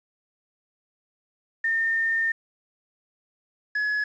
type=tone pair in turn; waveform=sine / triangle; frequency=1816 / 1694.4 Hz; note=A#6 / G#6; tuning=-46 / +34 cents; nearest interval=minor second; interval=120 cents; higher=first; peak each=-21 dBFS; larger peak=neither; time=1.64-2.32 / 3.75-4.04 s; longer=first; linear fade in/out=5 ms; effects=resampled to 16000 Hz + 9-bit